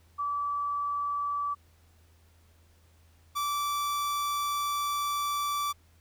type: tone pair in turn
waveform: sine / 45% pulse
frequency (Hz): 1154 / 1162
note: D6 / D6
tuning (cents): -31 / -19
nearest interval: unison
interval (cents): 12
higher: second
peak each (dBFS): -28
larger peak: neither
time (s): 0.18-1.55 / 3.35-5.73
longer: second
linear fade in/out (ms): 20
effects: added 82 Hz sine -59 dBFS peak until 6 s + pink hiss -66 dBFS RMS until 6 s